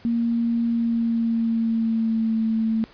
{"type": "tone with pitch glide", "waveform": "sine", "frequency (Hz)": [233.1, 222.8], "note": ["A#3", "A3"], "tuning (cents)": [0, 22], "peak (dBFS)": -19, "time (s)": [0.05, 2.84], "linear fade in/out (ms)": 0, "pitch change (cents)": -78, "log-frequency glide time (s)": [0.65, 2.39], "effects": ["pink hiss -50 dBFS RMS until 2.93 s", "resampled to 11025 Hz"]}